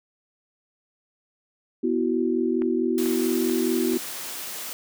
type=chord; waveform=sine; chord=B suspended fourth; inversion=none; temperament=equal with one note detuned; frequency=246.9 / 329.6 / 374.1 Hz; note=B3 / E4 / F#4; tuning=0 / 0 / +19 cents; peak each=-25 dBFS; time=1.83-3.98 s; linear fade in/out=10 ms
type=click train; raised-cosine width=0.5 ms; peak=-23 dBFS; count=4; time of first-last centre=2.62-3.936 s; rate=2.28 Hz
type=high-pass noise; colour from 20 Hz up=white; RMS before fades=-34 dBFS; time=2.98-4.73 s; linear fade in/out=0 ms; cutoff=190 Hz; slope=12 dB/octave
effects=none